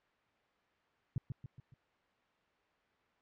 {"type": "tone with echo", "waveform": "sine", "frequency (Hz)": 128.5, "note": "C3", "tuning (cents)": -31, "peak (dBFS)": -30, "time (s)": [1.16, 1.18], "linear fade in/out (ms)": 2, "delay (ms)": 140, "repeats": 4, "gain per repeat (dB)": -6, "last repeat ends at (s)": 1.74, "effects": ["white hiss -72 dBFS RMS until 3.21 s", "low-pass 2000 Hz 12 dB/octave"]}